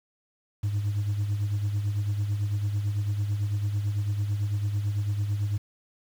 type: tone with tremolo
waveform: sine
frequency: 102.6 Hz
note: G#2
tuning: 21 cents flat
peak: -20 dBFS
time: 0.63-5.58 s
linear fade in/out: 10 ms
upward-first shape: sine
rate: 9 Hz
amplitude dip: 60%
effects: tanh soft clip ceiling -22 dBFS + 8-bit

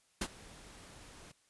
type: noise with ADSR envelope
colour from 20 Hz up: pink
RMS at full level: -33 dBFS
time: 0.21-1.32 s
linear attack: 7 ms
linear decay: 55 ms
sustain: -21 dB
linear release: 8 ms
effects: white hiss -71 dBFS RMS until 1.49 s + resampled to 24000 Hz

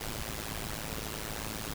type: noise with amplitude modulation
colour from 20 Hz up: pink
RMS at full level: -34 dBFS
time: 0-1.74 s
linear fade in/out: 10 ms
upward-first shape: sine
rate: 108 Hz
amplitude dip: 90%
effects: none

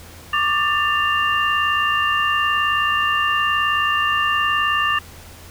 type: tone cluster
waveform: sine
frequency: 1133 / 1192 / 1780 / 2789 Hz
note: C#6 / D6 / A6 / F7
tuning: +37 / +25 / +20 / -3 cents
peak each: -27 / -20 / -21 / -22 dBFS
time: 0.33-4.99 s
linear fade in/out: 5 ms
effects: added 84 Hz sine -42 dBFS peak until 5.5 s + pink hiss -42 dBFS RMS until 5.5 s

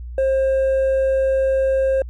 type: tone with hard clipping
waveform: triangle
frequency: 533 Hz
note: C5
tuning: 32 cents sharp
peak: -14 dBFS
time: 0.18-2.02 s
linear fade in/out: 2 ms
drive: 1 dB
effects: added 60 Hz sine -29 dBFS peak until 2.09 s

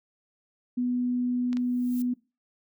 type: tone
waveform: sine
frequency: 246.9 Hz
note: B3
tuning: in tune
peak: -24 dBFS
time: 0.77-2.14 s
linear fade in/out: 10 ms
type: noise with exponential growth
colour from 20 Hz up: violet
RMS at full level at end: -42 dBFS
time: 1.51-2.02 s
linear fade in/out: 1 ms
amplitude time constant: 110 ms
type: clicks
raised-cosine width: 0.2 ms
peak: -24 dBFS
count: 2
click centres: 1.53 / 1.57 s
effects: noise-tail reverb RT60 0.3 s tail -21 dB re dry

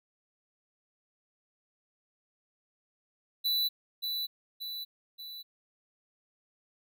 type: tone with echo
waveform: square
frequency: 3971 Hz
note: B7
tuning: 9 cents sharp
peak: -27 dBFS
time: 3.44-3.69 s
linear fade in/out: 20 ms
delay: 580 ms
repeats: 3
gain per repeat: -5 dB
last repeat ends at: 5.43 s
effects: none

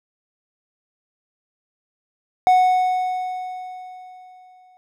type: tone with exponential decay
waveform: triangle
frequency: 737 Hz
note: F#5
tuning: 7 cents flat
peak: -8 dBFS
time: 2.47-4.77 s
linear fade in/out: 0 ms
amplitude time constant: 500 ms
effects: none

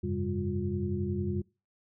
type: tone cluster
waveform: sine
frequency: 89.7 / 100.8 / 134.5 / 198.1 / 355.6 Hz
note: F2 / G2 / C3 / G3 / F4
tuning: +47 / +49 / +48 / +18 / +31 cents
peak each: -34 / -37 / -38 / -34 / -35 dBFS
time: 0.03-1.42 s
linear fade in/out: 10 ms
effects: noise-tail reverb RT60 0.3 s tail -24 dB re dry

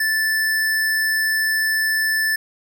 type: tone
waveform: square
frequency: 1757 Hz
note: A6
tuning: 3 cents flat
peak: -18 dBFS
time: 0-2.36 s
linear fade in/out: 5 ms
effects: none

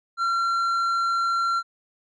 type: tone with tanh clipping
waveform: sine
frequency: 1367 Hz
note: F6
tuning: 37 cents flat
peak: -22 dBFS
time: 0.17-1.63 s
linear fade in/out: 50 ms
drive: 7 dB
effects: none

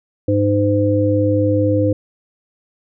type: harmonic tone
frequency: 102.2 Hz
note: G#2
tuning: 27 cents flat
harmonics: 1 / 3 / 5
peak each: -17 / -17 / -17 dBFS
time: 0.28-1.93 s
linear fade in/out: 5 ms
effects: none

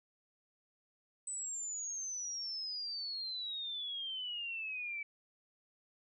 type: exponential sweep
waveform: sine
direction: down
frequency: 8100 to 2293 Hz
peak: -38 dBFS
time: 1.27-5.03 s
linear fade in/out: 5 ms
effects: none

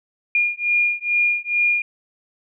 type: beating tone pair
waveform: sine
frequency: 2420 / 2422.3 Hz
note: D#7 / D#7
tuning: -49 / -47 cents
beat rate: 2.3 Hz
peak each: -20 dBFS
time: 0.35-1.82 s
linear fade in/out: 2 ms
effects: none

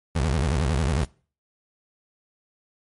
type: tone with vibrato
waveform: 25% pulse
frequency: 73.1 Hz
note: D2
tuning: 7 cents flat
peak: -17 dBFS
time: 0.15-1.05 s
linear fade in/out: 10 ms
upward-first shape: sine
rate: 11 Hz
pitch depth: 280 cents each way
type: noise with exponential growth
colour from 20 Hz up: blue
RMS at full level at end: -36 dBFS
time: 0.95-1.05 s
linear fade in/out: 0 ms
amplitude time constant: 20 ms
effects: noise-tail reverb RT60 0.4 s tail -23 dB re dry + MP3 48 kbps

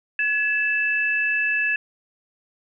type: tone pair together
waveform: sine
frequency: 1697.3 / 2637 Hz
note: G#6 / E7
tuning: +37 / 0 cents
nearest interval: minor sixth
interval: 763 cents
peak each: -22 dBFS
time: 0.19-1.76 s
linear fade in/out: 2 ms
effects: none

